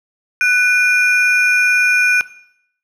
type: ring-modulated tone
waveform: triangle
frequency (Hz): 1960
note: B6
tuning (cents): -14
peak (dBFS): -6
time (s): 0.41-2.21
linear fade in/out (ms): 0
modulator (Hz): 469
effects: noise-tail reverb RT60 0.7 s tail -17 dB re dry